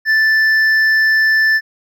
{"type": "tone with hard clipping", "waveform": "triangle", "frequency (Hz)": 1760, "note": "A6", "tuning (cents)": 0, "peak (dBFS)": -11, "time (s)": [0.05, 1.61], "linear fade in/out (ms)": 50, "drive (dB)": 8, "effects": []}